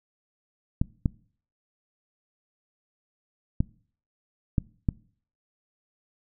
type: clicks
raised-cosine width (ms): 5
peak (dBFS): -10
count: 5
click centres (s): 0.815 / 1.058 / 3.605 / 4.582 / 4.888
effects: noise-tail reverb RT60 0.5 s tail -23 dB re dry